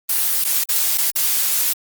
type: noise with dropouts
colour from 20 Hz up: blue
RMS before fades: -18 dBFS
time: 0.09-1.73 s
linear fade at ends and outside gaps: 5 ms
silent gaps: 0.442-0.448 / 0.639-0.689 / 0.975-0.981 / 1.107-1.155 s
effects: Opus 24 kbps